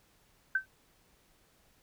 sine tone with exponential decay, 1544 Hz, G6, 27 cents flat, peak -22 dBFS, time 0.55-0.66 s, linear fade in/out 5 ms, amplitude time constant 22 ms, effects pink hiss -67 dBFS RMS until 1.82 s

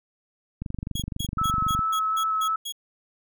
click train, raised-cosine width 5 ms, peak -18 dBFS, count 29, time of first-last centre 0.62-1.792 s, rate 23.9 Hz
sawtooth tone bursts, 3322 Hz, G#7, in tune, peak -27 dBFS, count 8, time 0.95-2.724 s, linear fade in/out 10 ms, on 73 ms, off 170 ms
sine tone with vibrato, 1300 Hz, E6, 24 cents flat, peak -22 dBFS, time 1.38-2.56 s, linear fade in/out 5 ms, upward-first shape square, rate 2.7 Hz, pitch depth 9 cents each way
effects none

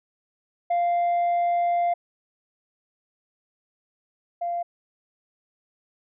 sine tone pair in turn, 696 / 693.2 Hz, F5 / F5, -6 / -13 cents, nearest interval unison, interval 7 cents, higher first, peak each -17 / -24 dBFS, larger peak first, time 0.7-1.94 / 4.41-4.63 s, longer first, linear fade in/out 10 ms, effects tanh soft clip ceiling -19 dBFS

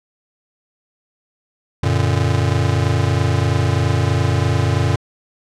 square chord, Gb augmented, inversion none, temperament just, 92.5 / 115.62 / 144.53 Hz, Gb2 / Bb2 / D3, 0 / -14 / -27 cents, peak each -19 / -19 / -21 dBFS, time 1.83-4.96 s, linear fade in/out 5 ms, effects low-pass 7000 Hz 12 dB/octave

